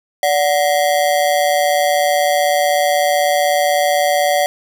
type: ring-modulated tone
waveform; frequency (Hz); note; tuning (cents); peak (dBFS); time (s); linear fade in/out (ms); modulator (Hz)
square; 659.3; E5; 0; -10; 0.23-4.46; 0; 78
effects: none

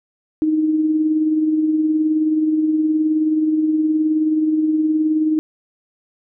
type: tone with tremolo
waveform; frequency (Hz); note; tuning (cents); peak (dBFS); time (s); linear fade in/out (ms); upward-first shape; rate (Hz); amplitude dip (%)
sine; 311.1; D#4; 0; -12; 0.42-5.39; 0; triangle; 19; 45
effects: none

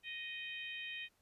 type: harmonic tone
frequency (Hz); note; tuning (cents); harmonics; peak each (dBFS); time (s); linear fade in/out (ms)
622.3; D#5; 0; 3 / 4 / 5 / 6; -48 / -45 / -48 / -53; 0.03-1.09; 50
effects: pink hiss -75 dBFS RMS until 1.21 s + resampled to 32000 Hz

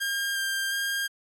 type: tone with vibrato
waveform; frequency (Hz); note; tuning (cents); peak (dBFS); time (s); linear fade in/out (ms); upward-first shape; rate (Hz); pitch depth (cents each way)
sawtooth; 1600; G6; +35; -23; 0-1.08; 20; square; 1.4; 11
effects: AAC 64 kbps

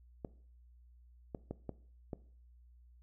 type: clicks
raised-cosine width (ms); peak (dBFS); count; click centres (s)
2; -26; 5; 0.248 / 1.348 / 1.51 / 1.693 / 2.132
effects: noise-tail reverb RT60 0.5 s tail -19 dB re dry + added 60 Hz sine -58 dBFS peak until 3.02 s

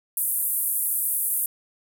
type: band-pass noise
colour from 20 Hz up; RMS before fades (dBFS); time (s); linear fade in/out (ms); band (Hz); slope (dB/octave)
pink; -25; 0.17-1.46; 2; 9700 to 15000; 48
effects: none

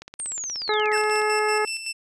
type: click train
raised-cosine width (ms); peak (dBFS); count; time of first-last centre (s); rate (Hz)
0.2; -21; 21; 0.02-1.218; 16.7
type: linear sweep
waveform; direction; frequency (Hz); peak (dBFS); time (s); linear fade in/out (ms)
sine; down; 8870 to 1500; -28; 0.19-0.97; 5
type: harmonic tone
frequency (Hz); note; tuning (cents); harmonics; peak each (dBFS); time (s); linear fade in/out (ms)
425.3; G#4; +41; 1 / 2 / 3 / 4 / 5; -23 / -26 / -28 / -29 / -30; 0.69-1.65; 2
type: tone with tremolo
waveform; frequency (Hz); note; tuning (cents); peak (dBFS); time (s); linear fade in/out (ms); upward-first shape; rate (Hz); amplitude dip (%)
20% pulse; 2668; E7; +20; -22; 0.92-1.93; 20; square; 5.3; 55
effects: resampled to 24000 Hz

